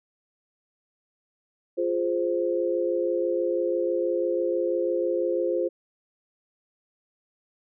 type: chord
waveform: sine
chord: F minor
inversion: none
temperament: equal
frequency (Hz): 349.2 / 415.3 / 523.3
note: F4 / Ab4 / C5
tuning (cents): 0 / 0 / 0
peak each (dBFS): -26 / -30 / -26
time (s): 1.77-5.69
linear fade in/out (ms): 20
effects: none